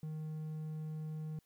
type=tone; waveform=triangle; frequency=155.6 Hz; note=D#3; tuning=in tune; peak=-37 dBFS; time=0.03-1.39 s; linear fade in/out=2 ms; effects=white hiss -75 dBFS RMS until 1.45 s